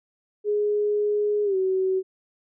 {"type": "tone with pitch glide", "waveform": "sine", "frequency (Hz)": [416.4, 377.5], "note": ["G#4", "F#4"], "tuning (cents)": [5, 35], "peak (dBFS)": -20, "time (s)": [0.44, 2.03], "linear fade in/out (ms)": 50, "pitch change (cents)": -170, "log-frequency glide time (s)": [1.44, 1.56], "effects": []}